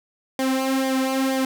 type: tone with flanger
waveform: sawtooth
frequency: 264.6 Hz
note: C4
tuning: 20 cents sharp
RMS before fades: -22 dBFS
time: 0.39-1.45 s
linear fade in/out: 2 ms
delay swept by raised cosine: 0.73 to 3.23 ms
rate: 2.1 Hz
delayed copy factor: -0.7
effects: none